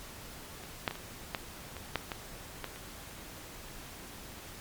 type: clicks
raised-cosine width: 0.3 ms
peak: -30 / -12 / -21 / -27 / -15 / -27 / -13 / -19 / -20 / -30 dBFS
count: 10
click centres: 0.637 / 0.878 / 0.91 / 0.955 / 1.348 / 1.767 / 1.957 / 2.118 / 2.643 / 2.76 s
effects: pink hiss -47 dBFS RMS until 4.6 s + MP3 96 kbps

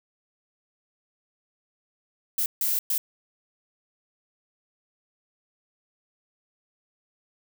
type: noise bursts at uneven times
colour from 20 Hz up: violet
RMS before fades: -25 dBFS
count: 3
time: 2.38-2.46 / 2.61-2.79 / 2.9-2.98 s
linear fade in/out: 2 ms
effects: none

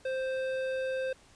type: tone with hard clipping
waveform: sine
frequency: 523.3 Hz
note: C5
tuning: in tune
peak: -32 dBFS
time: 0.05-1.13 s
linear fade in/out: 5 ms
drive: 12 dB
effects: pink hiss -59 dBFS RMS until 1.35 s + resampled to 22050 Hz

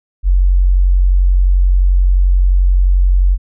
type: tone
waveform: sine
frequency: 45.72 Hz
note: F#1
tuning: 20 cents flat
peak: -7 dBFS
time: 0.23-3.38 s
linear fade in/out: 50 ms
effects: none

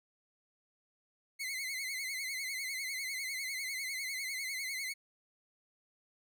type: tone with vibrato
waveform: sawtooth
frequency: 2120 Hz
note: C7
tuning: 22 cents sharp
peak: -33 dBFS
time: 1.39-4.94 s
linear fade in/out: 20 ms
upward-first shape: sine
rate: 10 Hz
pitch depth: 91 cents each way
effects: none

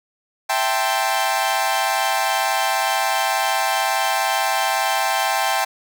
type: chord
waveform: sawtooth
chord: A minor seventh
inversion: second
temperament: equal with one note detuned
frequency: 659.3 / 784 / 886.1 / 1046.5 Hz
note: E5 / G5 / A5 / C6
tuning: 0 / 0 / +12 / 0 cents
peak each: -22 / -17 / -21 / -22 dBFS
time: 0.49-5.65 s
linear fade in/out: 10 ms
effects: none

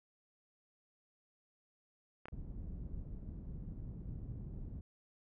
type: clicks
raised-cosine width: 0.5 ms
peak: -31 dBFS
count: 2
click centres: 2.256 / 2.284 s
type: low-pass noise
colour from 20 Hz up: pink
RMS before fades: -45 dBFS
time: 2.32-4.81 s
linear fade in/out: 5 ms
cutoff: 170 Hz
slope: 12 dB/octave
effects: none

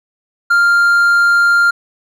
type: tone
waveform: triangle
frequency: 1396.9 Hz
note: F6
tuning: in tune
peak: -6 dBFS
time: 0.5-1.71 s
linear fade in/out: 10 ms
effects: none

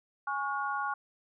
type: chord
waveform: sine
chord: Db major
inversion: second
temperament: equal with one note detuned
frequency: 830.6 / 1108.7 / 1431.2 Hz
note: Ab5 / Db6 / F6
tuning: 0 / 0 / +42 cents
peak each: -35 / -34 / -35 dBFS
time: 0.27-0.94 s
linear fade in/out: 5 ms
effects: none

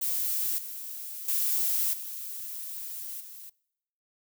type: noise with level steps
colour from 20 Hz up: violet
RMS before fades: -29 / -39 / -27 / -38 / -45 dBFS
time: 0.01-3.5 s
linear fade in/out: 10 ms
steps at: 0.58 / 1.28 / 1.93 / 3.2 s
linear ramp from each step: 5 ms
effects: noise-tail reverb RT60 0.8 s tail -24 dB re dry

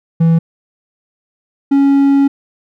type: tone pair in turn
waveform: triangle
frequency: 164.81 / 277.7 Hz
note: E3 / C#4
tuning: 0 / +3 cents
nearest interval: major sixth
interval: 903 cents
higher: second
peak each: -5 dBFS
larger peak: neither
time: 0.2-0.39 / 1.71-2.28 s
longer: second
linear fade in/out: 10 ms
effects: none

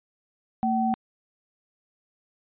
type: tone pair together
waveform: sine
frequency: 226.4 / 762 Hz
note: A3 / G5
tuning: +50 / -49 cents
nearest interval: octave + major sixth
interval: 2101 cents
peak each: -24 dBFS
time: 0.63-0.94 s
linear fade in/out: 0 ms
effects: resampled to 8000 Hz

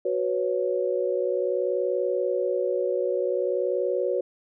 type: chord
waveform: sine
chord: F# suspended fourth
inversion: none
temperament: equal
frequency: 370 / 493.9 / 554.4 Hz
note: F#4 / B4 / C#5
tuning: 0 / 0 / 0 cents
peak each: -27 dBFS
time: 0.05-4.21 s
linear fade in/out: 5 ms
effects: none

